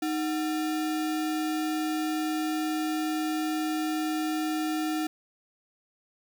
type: tone with sample-and-hold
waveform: sine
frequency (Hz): 311.1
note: D#4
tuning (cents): 0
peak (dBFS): -26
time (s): 0.02-5.07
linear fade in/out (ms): 5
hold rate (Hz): 1050
effects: none